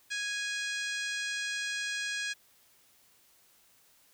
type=harmonic tone; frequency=828 Hz; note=G#5; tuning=5 cents flat; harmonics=2 / 3 / 4 / 5 / 6 / 7 / 8 / 9 / 10; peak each=-35 / -39 / -41 / -43 / -45 / -46 / -47 / -48 / -49 dBFS; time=0.1-2.34 s; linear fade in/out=20 ms; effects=white hiss -64 dBFS RMS until 4.13 s